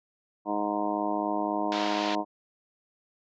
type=harmonic tone; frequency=103.83 Hz; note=G#2; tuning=in tune; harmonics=2 / 3 / 4 / 5 / 6 / 7 / 8 / 9 / 10; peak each=-37 / -31 / -39 / -41 / -34 / -33 / -43 / -33 / -38 dBFS; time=0.45-2.25 s; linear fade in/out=50 ms
type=band-pass noise; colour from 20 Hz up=white; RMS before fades=-35 dBFS; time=1.72-2.15 s; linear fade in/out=0 ms; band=580 to 4300 Hz; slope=24 dB/octave
effects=resampled to 16000 Hz